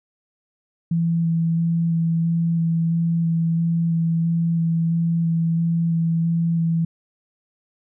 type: tone with vibrato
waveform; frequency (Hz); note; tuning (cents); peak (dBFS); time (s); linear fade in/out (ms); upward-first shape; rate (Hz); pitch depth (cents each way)
sine; 166.2; E3; +15; -17; 0.91-6.85; 5; square; 1.5; 10
effects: none